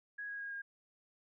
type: tone with pitch steps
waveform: sine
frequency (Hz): 1661.2 / 1647.8 / 1634.5 / 1621.4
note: G#6 / G#6 / G#6 / G#6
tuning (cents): 0 / -14 / -28 / -42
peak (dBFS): -40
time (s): 0.18-0.62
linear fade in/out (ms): 10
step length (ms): 110
effects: none